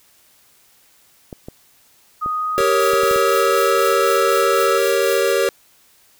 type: clicks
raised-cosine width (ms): 2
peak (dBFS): -18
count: 8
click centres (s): 1.328 / 1.485 / 2.261 / 2.605 / 2.935 / 3.034 / 3.112 / 3.161
type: tone with pitch glide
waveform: sine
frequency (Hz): 1244.5 to 1310.9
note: D#6 to E6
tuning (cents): 0 to -10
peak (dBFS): -19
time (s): 2.21-4.79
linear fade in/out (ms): 20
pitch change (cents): +90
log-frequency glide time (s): 2.38-4.12
type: chord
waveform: square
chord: G diminished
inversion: none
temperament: equal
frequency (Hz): 392 / 466.2 / 554.4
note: G4 / Bb4 / Db5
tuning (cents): 0 / 0 / 0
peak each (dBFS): -20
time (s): 2.58-5.49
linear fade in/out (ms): 0
type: noise with tremolo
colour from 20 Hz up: blue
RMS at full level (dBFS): -30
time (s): 2.8-5.32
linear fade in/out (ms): 0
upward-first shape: triangle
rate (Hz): 4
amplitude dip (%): 85
effects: white hiss -54 dBFS RMS until 6.19 s